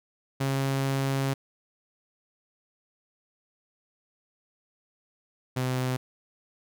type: tone pair in turn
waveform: sawtooth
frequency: 135.9 / 128.27 Hz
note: C#3 / C3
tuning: -34 / -34 cents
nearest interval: minor second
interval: 100 cents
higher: first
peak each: -21 / -22 dBFS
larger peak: first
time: 0.4-1.34 / 5.56-5.97 s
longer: first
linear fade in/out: 10 ms
effects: none